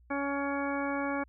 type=harmonic tone; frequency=280.4 Hz; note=C#4; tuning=20 cents sharp; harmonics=1 / 2 / 3 / 4 / 5 / 6 / 8; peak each=-33 / -36 / -38 / -39 / -40 / -41 / -42 dBFS; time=0.1-1.24 s; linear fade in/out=10 ms; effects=added 60 Hz sine -57 dBFS peak until 1.28 s